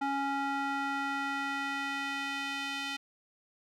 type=tone with band-pass filter sweep; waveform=square; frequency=277.2 Hz; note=C#4; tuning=in tune; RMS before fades=-34 dBFS; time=0.01-2.97 s; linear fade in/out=10 ms; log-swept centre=960 to 2900 Hz; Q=1.4; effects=none